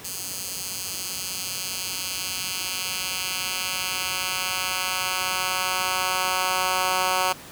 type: tone with high-pass filter sweep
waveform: 10% pulse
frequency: 185 Hz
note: F#3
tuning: in tune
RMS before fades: -27 dBFS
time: 0.04-7.33 s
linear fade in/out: 10 ms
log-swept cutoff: 6400 to 870 Hz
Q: 0.83
effects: pink hiss -42 dBFS RMS until 7.51 s + high-pass 80 Hz 12 dB/octave